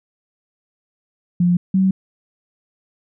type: tone pair in turn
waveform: sine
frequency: 176.2 / 189.95 Hz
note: F3 / F#3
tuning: +16 / +46 cents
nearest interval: minor second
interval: 130 cents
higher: second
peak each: -12 dBFS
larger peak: neither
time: 1.4-1.57 / 1.74-1.91 s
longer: neither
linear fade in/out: 5 ms
effects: none